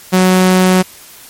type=tone; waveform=sawtooth; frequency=185 Hz; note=F#3; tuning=in tune; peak=-3 dBFS; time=0.12-0.83 s; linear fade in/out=20 ms; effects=white hiss -37 dBFS RMS until 1.29 s + MP3 64 kbps